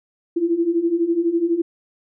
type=beating tone pair; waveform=sine; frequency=329.6 / 341.6 Hz; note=E4 / F4; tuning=0 / -38 cents; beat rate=12 Hz; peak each=-22 / -18 dBFS; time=0.36-1.62 s; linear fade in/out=10 ms; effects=none